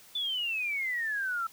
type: exponential sweep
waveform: sine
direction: down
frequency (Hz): 3520 to 1318.5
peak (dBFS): -29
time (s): 0.15-1.47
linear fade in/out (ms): 5
effects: white hiss -55 dBFS RMS until 1.52 s